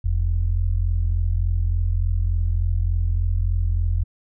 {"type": "tone pair together", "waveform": "sine", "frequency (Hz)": [42.68, 86.1], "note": ["F1", "F2"], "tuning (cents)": [-39, -24], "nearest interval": "octave", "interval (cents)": 1215, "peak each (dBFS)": [-20, -21], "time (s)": [0.04, 4.04], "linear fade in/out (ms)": 10, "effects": []}